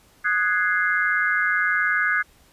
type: chord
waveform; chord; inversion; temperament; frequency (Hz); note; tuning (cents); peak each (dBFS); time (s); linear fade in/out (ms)
sine; Ab dominant seventh; second; equal; 1244.5 / 1480 / 1661.2 / 2093; Eb6 / Gb6 / Ab6 / C7; 0 / 0 / 0 / 0; -27 / -23 / -22 / -27; 0.24-2.23; 20
effects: pink hiss -56 dBFS RMS until 2.52 s + resampled to 32000 Hz